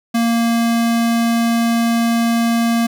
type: tone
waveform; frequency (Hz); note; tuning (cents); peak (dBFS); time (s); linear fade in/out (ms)
square; 232; A#3; -8; -14; 0.14-2.87; 10
effects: none